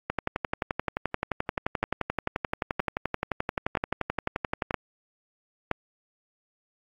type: two click trains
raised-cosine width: 0.5 ms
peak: -11 / -10 dBFS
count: 54 / 5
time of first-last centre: 0.1-4.709 / 1.83-5.713 s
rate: 11.5 / 1.03 Hz
effects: AAC 48 kbps